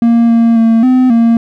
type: tone with pitch steps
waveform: triangle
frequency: 232.9 / 230.8 / 226.9 / 255.4 / 230.9 Hz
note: A#3 / A#3 / A#3 / C4 / A#3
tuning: -1 / -17 / -47 / -42 / -16 cents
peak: -3 dBFS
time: 0.02-1.37 s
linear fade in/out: 2 ms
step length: 270 ms
effects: none